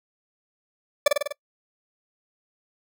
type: tone with echo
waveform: 40% pulse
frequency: 581 Hz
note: D5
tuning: 19 cents flat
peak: -12 dBFS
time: 1.06-1.08 s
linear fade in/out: 5 ms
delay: 49 ms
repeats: 5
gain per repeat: -3 dB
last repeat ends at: 1.325 s
effects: noise-tail reverb RT60 0.1 s tail -24 dB re dry